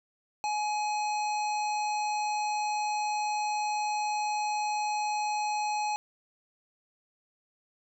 harmonic tone, 842 Hz, G#5, 24 cents sharp, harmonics 1 / 3 / 5 / 7 / 9, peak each -28 / -38 / -42 / -45 / -47 dBFS, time 0.44-5.96 s, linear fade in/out 0 ms, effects 11-bit

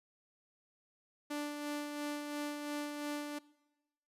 sawtooth tone with tremolo, 293.7 Hz, D4, in tune, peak -32 dBFS, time 1.3-3.39 s, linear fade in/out 10 ms, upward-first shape sine, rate 2.9 Hz, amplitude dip 40%, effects noise-tail reverb RT60 1.0 s tail -21 dB re dry + resampled to 32000 Hz

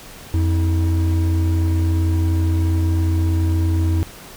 triangle tone pair together, 86 / 320.9 Hz, F2 / E4, -26 / -46 cents, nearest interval octave + major seventh, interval 2280 cents, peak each -13 / -23 dBFS, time 0.34-4.03 s, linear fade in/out 0 ms, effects pink hiss -39 dBFS RMS until 4.36 s

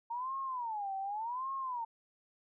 sine tone with vibrato, 914 Hz, A#5, 34 cents flat, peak -35 dBFS, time 0.1-1.85 s, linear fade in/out 10 ms, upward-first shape sine, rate 0.87 Hz, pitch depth 290 cents each way, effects none

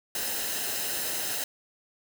white noise with comb filter, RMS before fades -31 dBFS, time 0.15-1.44 s, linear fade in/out 2 ms, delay 0.87 ms, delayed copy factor -0.55, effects none

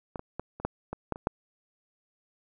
clicks, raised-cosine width 1 ms, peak -21 / -24 / -19 / -28 / -13 / -20 / -15 / -26 / -11 dBFS, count 9, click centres 0.158 / 0.194 / 0.396 / 0.6 / 0.65 / 0.93 / 1.123 / 1.159 / 1.271 s, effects none

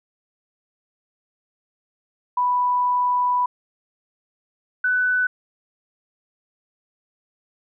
sine tone pair in turn, 987.8 / 1496.4 Hz, B5 / F#6, 0 / +19 cents, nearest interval perfect fifth, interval 719 cents, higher second, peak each -17 dBFS, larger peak neither, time 2.37-3.46 / 4.84-5.27 s, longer first, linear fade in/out 5 ms, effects none

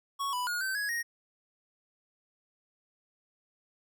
square tone with pitch steps, 1110 / 990 / 1439 / 1544 / 1670 / 1870 Hz, C#6 / B5 / F#6 / G6 / G#6 / A#6, +2 / +4 / -49 / -27 / +9 / +5 cents, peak -31 dBFS, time 0.19-1.03 s, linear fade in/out 20 ms, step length 140 ms, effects none

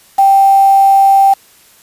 sine tone with quantisation, 784 Hz, G5, in tune, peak -4 dBFS, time 0.18-1.34 s, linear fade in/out 10 ms, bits 4, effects white hiss -45 dBFS RMS until 1.82 s + resampled to 32000 Hz

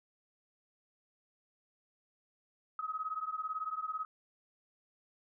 sine beating tone pair, 1262 / 1280 Hz, D#6 / D#6, +24 / +49 cents, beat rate 18 Hz, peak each -38 / -39 dBFS, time 2.79-4.05 s, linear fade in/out 2 ms, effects none

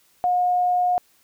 sine tone, 719 Hz, F#5, 50 cents flat, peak -17 dBFS, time 0.24-0.98 s, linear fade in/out 0 ms, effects white hiss -60 dBFS RMS until 1.23 s

